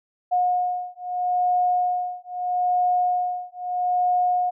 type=beating tone pair; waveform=sine; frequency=721 / 721.78 Hz; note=F#5 / F#5; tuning=-45 / -43 cents; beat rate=0.78 Hz; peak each=-23 dBFS; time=0.31-4.51 s; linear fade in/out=20 ms; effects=none

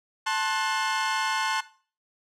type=chord; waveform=sawtooth; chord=F# diminished; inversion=first; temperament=equal with one note detuned; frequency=880 / 1063.6 / 1480 Hz; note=A5 / C6 / F#6; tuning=0 / +28 / 0 cents; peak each=-24 / -25 / -27 dBFS; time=0.26-1.61 s; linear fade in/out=10 ms; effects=noise-tail reverb RT60 0.4 s tail -17 dB re dry + low-pass 7000 Hz 12 dB/octave

